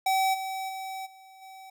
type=tone with level steps; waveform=square; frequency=765 Hz; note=G5; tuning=42 cents flat; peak=-23 / -32 / -35 / -50 / -45 dBFS; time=0.06-1.7 s; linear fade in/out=5 ms; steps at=0.33 / 0.68 / 1.05 / 1.41 s; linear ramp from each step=20 ms; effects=none